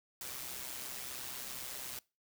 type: noise with amplitude modulation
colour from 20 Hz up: white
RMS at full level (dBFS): -41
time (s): 0.21-1.99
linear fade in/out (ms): 2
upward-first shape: sine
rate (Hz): 128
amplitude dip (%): 55
effects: noise-tail reverb RT60 0.3 s tail -24 dB re dry